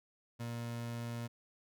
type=tone; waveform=30% pulse; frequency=117.8 Hz; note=A#2; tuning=19 cents sharp; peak=-36 dBFS; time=0.39-1.28 s; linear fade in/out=20 ms; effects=none